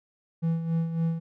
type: tone with tremolo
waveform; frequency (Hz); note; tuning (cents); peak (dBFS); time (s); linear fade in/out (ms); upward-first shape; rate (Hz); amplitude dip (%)
triangle; 164.81; E3; 0; -20; 0.42-1.2; 20; sine; 3.6; 60
effects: none